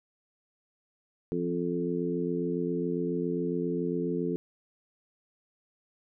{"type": "harmonic tone with a mistuned harmonic", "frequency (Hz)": 87.31, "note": "F2", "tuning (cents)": 0, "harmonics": [2, 3, 4, 5], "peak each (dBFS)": [-33, -33, -33, -33], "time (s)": [1.32, 4.36], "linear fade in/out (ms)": 0, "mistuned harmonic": 2, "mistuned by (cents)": -31, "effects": []}